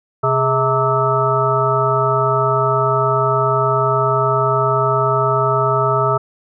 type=harmonic tone with a mistuned harmonic; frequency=130 Hz; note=C3; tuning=11 cents flat; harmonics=1 / 3 / 5 / 7 / 9 / 10; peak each=-20 / -20 / -20 / -23 / -22 / -18 dBFS; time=0.23-6.18 s; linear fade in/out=10 ms; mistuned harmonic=3; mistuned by=+100 cents; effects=none